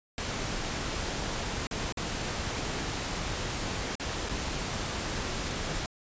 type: noise with dropouts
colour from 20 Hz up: pink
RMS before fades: -33 dBFS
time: 0.18-5.86 s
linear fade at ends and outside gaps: 1 ms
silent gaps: 1.67-1.711 / 1.924-1.972 / 3.954-3.998 / 4.289-4.294 s
effects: resampled to 16000 Hz